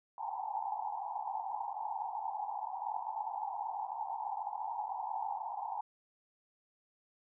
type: band-pass noise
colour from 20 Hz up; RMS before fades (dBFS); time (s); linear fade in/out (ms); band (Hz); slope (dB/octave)
pink; -39; 0.18-5.81; 2; 770 to 930; 96
effects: none